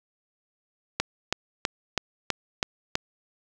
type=click train; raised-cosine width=0.2 ms; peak=-6 dBFS; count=7; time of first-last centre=1-2.954 s; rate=3.07 Hz; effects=none